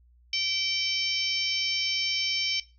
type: harmonic tone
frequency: 771 Hz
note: G5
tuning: 29 cents flat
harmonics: 3 / 4 / 5 / 6 / 7 / 8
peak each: -31 / -30 / -38 / -35 / -30 / -41 dBFS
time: 0.33-2.6 s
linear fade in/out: 2 ms
effects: noise-tail reverb RT60 0.3 s tail -18 dB re dry + added 60 Hz sine -56 dBFS peak until 2.78 s